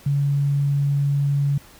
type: tone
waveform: sine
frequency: 141.6 Hz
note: C#3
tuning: 37 cents sharp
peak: -17 dBFS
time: 0.06-1.58 s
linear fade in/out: 5 ms
effects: pink hiss -48 dBFS RMS until 1.79 s